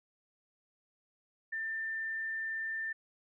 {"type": "tone", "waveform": "sine", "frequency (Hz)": 1789, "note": "A6", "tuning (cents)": 28, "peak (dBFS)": -34, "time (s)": [1.52, 2.93], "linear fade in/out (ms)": 10, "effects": []}